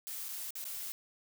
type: noise with dropouts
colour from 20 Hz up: blue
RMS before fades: -41 dBFS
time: 0.07-0.92 s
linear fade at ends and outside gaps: 0 ms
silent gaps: 0.284-0.289 / 0.506-0.554 / 0.642-0.652 s
effects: none